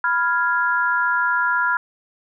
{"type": "chord", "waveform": "sine", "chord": "F diminished", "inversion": "second", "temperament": "equal", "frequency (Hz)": [987.8, 1396.9, 1661.2], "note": ["Cb6", "F6", "Ab6"], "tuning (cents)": [0, 0, 0], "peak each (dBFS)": [-22, -19, -24], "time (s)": [0.04, 1.77], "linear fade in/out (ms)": 2, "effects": []}